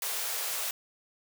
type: high-pass noise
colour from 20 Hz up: white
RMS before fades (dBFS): -33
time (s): 0.02-0.71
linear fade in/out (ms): 2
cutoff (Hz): 430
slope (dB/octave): 48
effects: none